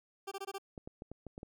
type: tone bursts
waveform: 20% pulse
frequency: 392 Hz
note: G4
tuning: in tune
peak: -34 dBFS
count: 5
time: 0.27-0.584 s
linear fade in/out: 10 ms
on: 46 ms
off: 21 ms
type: clicks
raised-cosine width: 2 ms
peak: -31 dBFS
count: 7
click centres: 0.778 / 0.875 / 1.021 / 1.116 / 1.267 / 1.379 / 1.431 s
effects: none